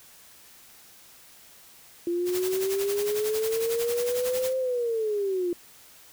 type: linear two-way sweep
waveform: sine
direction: up then down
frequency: 342.5 to 523.3 to 342.5 Hz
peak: -24 dBFS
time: 2.07-5.53 s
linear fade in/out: 2 ms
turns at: 4.58 s
type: noise with tremolo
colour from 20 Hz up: white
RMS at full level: -33 dBFS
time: 2.25-4.54 s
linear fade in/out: 50 ms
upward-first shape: sine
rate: 11 Hz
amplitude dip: 70%
effects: white hiss -52 dBFS RMS until 6.12 s